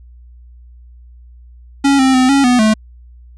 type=tone with pitch steps; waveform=square; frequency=278 / 263.7 / 256.5 / 277 / 247.4 / 216.7 Hz; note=C#4 / C4 / C4 / C#4 / B3 / A3; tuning=+5 / +14 / -34 / -1 / +3 / -26 cents; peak=-9 dBFS; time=1.84-2.74 s; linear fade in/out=10 ms; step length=150 ms; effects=added 60 Hz sine -37 dBFS peak until 3.37 s + resampled to 22050 Hz